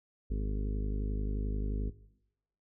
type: harmonic tone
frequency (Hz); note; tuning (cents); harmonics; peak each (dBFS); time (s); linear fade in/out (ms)
51.4; G#1; -17; 1 / 2 / 3 / 4 / 5 / 6 / 7 / 8 / 9; -30 / -42 / -45 / -44 / -44 / -52 / -53 / -48 / -53; 0.3-1.9; 10
effects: noise-tail reverb RT60 0.8 s tail -17 dB re dry